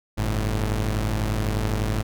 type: tone pair together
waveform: sawtooth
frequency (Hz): 48.2 / 108.2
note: G1 / A2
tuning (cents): -28 / -29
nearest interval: octave + major second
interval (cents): 1399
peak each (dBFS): -21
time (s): 0.17-2.03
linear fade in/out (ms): 20
effects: none